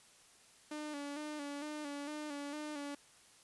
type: tone with vibrato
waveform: sawtooth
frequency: 293.7 Hz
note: D4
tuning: in tune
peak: -37 dBFS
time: 0.71-2.95 s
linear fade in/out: 5 ms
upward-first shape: square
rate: 2.2 Hz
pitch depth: 46 cents each way
effects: white hiss -63 dBFS RMS until 3.43 s + resampled to 24000 Hz